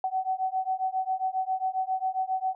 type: beating tone pair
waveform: sine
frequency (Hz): 751 / 758.4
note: F#5 / F#5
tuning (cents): +26 / +43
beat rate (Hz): 7.4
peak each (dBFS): -29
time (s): 0.04-2.55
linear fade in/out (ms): 2
effects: none